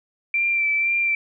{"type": "tone with vibrato", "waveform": "sine", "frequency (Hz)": 2349, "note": "D7", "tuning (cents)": 0, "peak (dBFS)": -18, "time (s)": [0.34, 1.15], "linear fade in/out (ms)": 2, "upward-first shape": "sine", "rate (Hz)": 2, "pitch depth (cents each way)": 25, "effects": []}